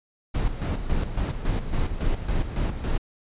brown noise with tremolo, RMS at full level -23 dBFS, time 0.34-2.98 s, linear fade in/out 10 ms, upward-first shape square, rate 3.6 Hz, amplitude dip 60%, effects resampled to 8000 Hz

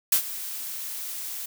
blue noise with ADSR envelope, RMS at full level -18 dBFS, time 0.12-1.46 s, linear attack 4 ms, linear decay 91 ms, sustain -16 dB, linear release 5 ms, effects none

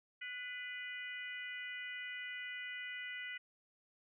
harmonic tone with a mistuned harmonic, 490.8 Hz, B4, 11 cents flat, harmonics 3 / 4 / 5 / 6, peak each -49 / -44 / -51 / -51 dBFS, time 0.21-3.38 s, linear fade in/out 10 ms, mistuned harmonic 4, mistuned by +34 cents, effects none

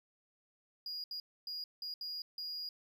triangle tone bursts at uneven times, 4868 Hz, D#8, 39 cents flat, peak -38 dBFS, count 6, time 0.86-1.04 / 1.11-1.2 / 1.47-1.64 / 1.82-1.94 / 2.01-2.22 / 2.38-2.69 s, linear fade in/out 2 ms, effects none

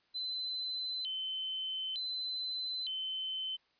sine tone with vibrato, 3520 Hz, A7, in tune, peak -35 dBFS, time 0.14-3.57 s, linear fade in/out 20 ms, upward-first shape square, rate 0.55 Hz, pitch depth 240 cents each way, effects white hiss -72 dBFS RMS until 3.79 s + resampled to 11025 Hz

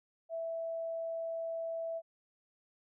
sine tone, 659.3 Hz, E5, in tune, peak -35 dBFS, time 0.29-2.02 s, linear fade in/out 50 ms, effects none

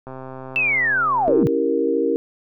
click train, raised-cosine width 1 ms, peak -21 dBFS, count 179, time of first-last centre 0.07-1.429 s, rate 131 Hz
sine linear sweep, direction down, 2684 to 104.5 Hz, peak -16 dBFS, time 0.56-1.47 s, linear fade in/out 0 ms
sine chord, C# diminished seventh, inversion none, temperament equal, 277.2 / 329.6 / 392 / 466.2 Hz, C#4 / E4 / G4 / Bb4, 0 / 0 / 0 / 0 cents, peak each -24 / -23 / -24 / -20 dBFS, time 1.28-2.16 s, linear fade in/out 0 ms
effects none

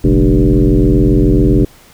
sine tone with frequency modulation, 121.8 Hz, B2, 24 cents flat, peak -6 dBFS, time 0.04-1.65 s, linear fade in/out 5 ms, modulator 87.2 Hz, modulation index 3.2, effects pink hiss -43 dBFS RMS until 1.93 s

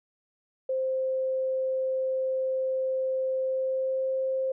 sine tone with pitch glide, 523.3 to 526.9 Hz, C5 to C5, 0 to +12 cents, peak -25 dBFS, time 0.69-4.52 s, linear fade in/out 5 ms, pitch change +12 cents, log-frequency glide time 3.42-4.11 s, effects none

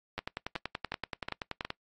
two click trains, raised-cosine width 0.3 ms, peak -18 / -19 dBFS, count 17 / 5, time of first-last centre 0.18-1.704 / 0.19-1.65 s, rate 10.5 / 2.74 Hz, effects noise-tail reverb RT60 0.1 s tail -23 dB re dry + AAC 32 kbps

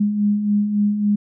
sine beating tone pair, 203.6 / 207.2 Hz, G#3 / G#3, -34 / -4 cents, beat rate 3.6 Hz, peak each -25 / -16 dBFS, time 0-1.16 s, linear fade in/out 10 ms, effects none

